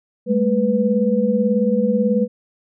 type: tone cluster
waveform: sine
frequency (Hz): 201.4 / 219.7 / 494.2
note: G3 / A3 / B4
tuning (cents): +47 / -2 / +1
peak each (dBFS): -19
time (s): 0.26-2.28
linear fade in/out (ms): 50
effects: none